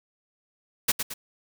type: noise with echo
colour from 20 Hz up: white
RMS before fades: -21 dBFS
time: 0.88-0.92 s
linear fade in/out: 10 ms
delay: 110 ms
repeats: 2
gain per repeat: -7 dB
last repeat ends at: 1.14 s
effects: none